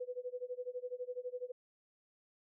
sine tone with tremolo, 497.4 Hz, B4, 12 cents sharp, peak -36 dBFS, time 0-1.52 s, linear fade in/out 10 ms, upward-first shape sine, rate 12 Hz, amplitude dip 95%, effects none

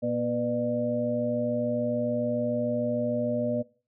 harmonic tone with a mistuned harmonic, 120 Hz, B2, 49 cents flat, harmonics 1 / 2 / 4 / 5, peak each -36 / -29 / -33 / -28 dBFS, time 0.02-3.63 s, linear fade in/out 20 ms, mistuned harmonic 4, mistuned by +47 cents, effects noise-tail reverb RT60 0.4 s tail -21 dB re dry

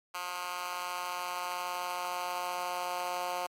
10% pulse tone with high-pass filter sweep, 178.7 Hz, F3, 40 cents sharp, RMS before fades -36 dBFS, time 0.14-3.47 s, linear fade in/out 10 ms, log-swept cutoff 1200 to 690 Hz, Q 1.5, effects AAC 64 kbps

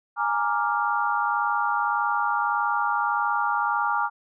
sine chord, Bb dominant seventh, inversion third, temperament equal, 830.6 / 932.3 / 1174.7 / 1396.9 Hz, Ab5 / Bb5 / D6 / F6, 0 / 0 / 0 / 0 cents, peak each -27 dBFS, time 0.16-4.1 s, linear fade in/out 50 ms, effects none

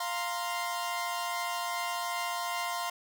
sawtooth chord, F suspended fourth, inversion none, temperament equal, 698.5 / 932.3 / 1046.5 Hz, F5 / Bb5 / C6, 0 / 0 / 0 cents, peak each -32 / -35 / -31 dBFS, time 0-2.9 s, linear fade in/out 5 ms, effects none

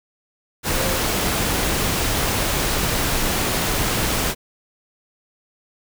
sine tone in noise, 532 Hz, C5, 29 cents sharp, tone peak -27 dBFS, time 0.73-1.02 s, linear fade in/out 50 ms, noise pink, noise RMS -21 dBFS, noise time 0.63-4.35 s, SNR -9 dB, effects none

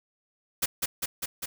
white noise with echo, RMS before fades -25 dBFS, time 0.62-0.66 s, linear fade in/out 10 ms, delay 200 ms, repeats 4, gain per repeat -2 dB, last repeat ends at 1.46 s, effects none

